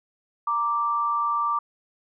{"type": "tone pair together", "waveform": "sine", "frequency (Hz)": [932.3, 1173.3], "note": ["A#5", "D6"], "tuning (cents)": [0, -2], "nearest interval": "major third", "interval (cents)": 398, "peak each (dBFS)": [-29, -22], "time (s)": [0.47, 1.59], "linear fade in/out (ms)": 5, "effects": []}